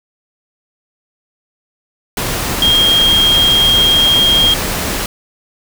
sine tone in noise, 3230 Hz, G#7, 49 cents flat, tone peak -8 dBFS, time 2.62-4.54 s, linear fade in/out 2 ms, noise pink, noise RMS -18 dBFS, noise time 2.17-5.06 s, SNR +7 dB, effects none

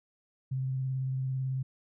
sine tone with vibrato, 131.5 Hz, C3, 9 cents sharp, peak -29 dBFS, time 0.51-1.63 s, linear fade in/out 10 ms, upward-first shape sine, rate 18 Hz, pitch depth 20 cents each way, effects none

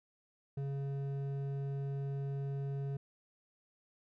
sine tone with hard clipping, 138.7 Hz, C#3, 1 cent sharp, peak -37 dBFS, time 0.57-2.97 s, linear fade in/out 5 ms, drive 8 dB, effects none

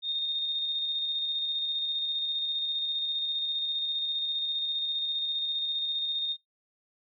sine tone with tremolo, 3675 Hz, A#7, 25 cents flat, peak -27 dBFS, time 0.02-6.37 s, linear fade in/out 50 ms, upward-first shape square, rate 15 Hz, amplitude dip 25%, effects noise-tail reverb RT60 0.2 s tail -25 dB re dry

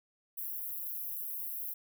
white high-pass noise, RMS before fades -39 dBFS, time 0.37-1.74 s, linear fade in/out 10 ms, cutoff 11000 Hz, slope 96 dB/octave, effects none

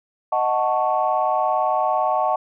sine chord, D# half-diminished seventh, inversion none, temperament equal, 622.3 / 740 / 880 / 1108.7 Hz, D#5 / F#5 / A5 / C#6, 0 / 0 / 0 / 0 cents, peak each -23 / -21 / -23 / -24 dBFS, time 0.32-2.36 s, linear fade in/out 5 ms, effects tanh soft clip ceiling -7 dBFS

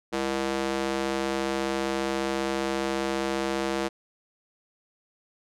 square tone with high-pass filter, 67.4 Hz, C#2, 48 cents flat, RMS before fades -28 dBFS, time 0.12-3.89 s, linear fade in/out 20 ms, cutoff 340 Hz, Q 1.2, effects low-pass 8000 Hz 12 dB/octave

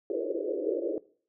white band-pass noise, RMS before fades -31 dBFS, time 0.1-0.98 s, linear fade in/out 2 ms, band 310 to 560 Hz, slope 96 dB/octave, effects noise-tail reverb RT60 0.5 s tail -21 dB re dry

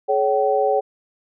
sine tone cluster, 425.4 / 559 / 766 Hz, G#4 / C#5 / G5, +42 / +14 / -40 cents, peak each -20 dBFS, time 0.08-0.81 s, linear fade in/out 20 ms, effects none

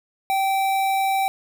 square tone with notch filter, 776 Hz, G5, 18 cents flat, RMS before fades -21 dBFS, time 0.3-1.28 s, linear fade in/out 0 ms, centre 6000 Hz, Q 1.3, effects none

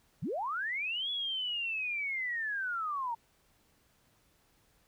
sine linear two-way sweep, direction up then down, 107.2 to 3411 to 900 Hz, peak -32 dBFS, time 0.22-3.15 s, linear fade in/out 10 ms, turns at 1.1 s, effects pink hiss -69 dBFS RMS until 4.87 s

